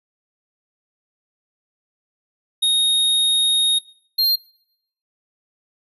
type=tone pair in turn; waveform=square; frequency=3729 / 4198 Hz; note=A#7 / C8; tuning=0 / +5 cents; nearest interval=major second; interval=205 cents; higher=second; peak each=-15 dBFS; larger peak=neither; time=2.62-3.79 / 4.18-4.36 s; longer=first; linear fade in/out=10 ms; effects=noise-tail reverb RT60 0.7 s tail -23 dB re dry + resampled to 32000 Hz